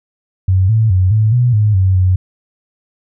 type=tone with pitch steps; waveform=sine; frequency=93.9 / 111 / 92.6 / 108.5 / 122.7 / 105.9 / 94.4 / 92.3 Hz; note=F#2 / A2 / F#2 / A2 / B2 / G#2 / F#2 / F#2; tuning=+26 / +16 / +2 / -24 / -11 / +34 / +35 / -4 cents; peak=-8 dBFS; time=0.48-2.16 s; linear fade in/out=5 ms; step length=210 ms; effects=none